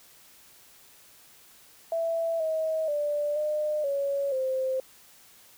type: tone with pitch steps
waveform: sine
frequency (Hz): 662 / 636 / 588 / 605 / 559 / 523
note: E5 / D#5 / D5 / D#5 / C#5 / C5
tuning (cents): +7 / +38 / +2 / -49 / +14 / -1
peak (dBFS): -25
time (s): 1.92-4.8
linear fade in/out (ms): 2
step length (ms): 480
effects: white hiss -55 dBFS RMS until 5.57 s